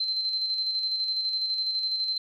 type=tone with tremolo; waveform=sine; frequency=4100 Hz; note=C8; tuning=36 cents flat; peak=-24 dBFS; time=0-2.18 s; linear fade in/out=5 ms; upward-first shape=square; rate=12 Hz; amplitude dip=35%; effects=none